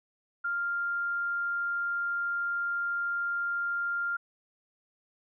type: tone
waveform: sine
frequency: 1396.9 Hz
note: F6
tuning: in tune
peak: -28 dBFS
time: 0.44-4.17 s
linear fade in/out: 10 ms
effects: none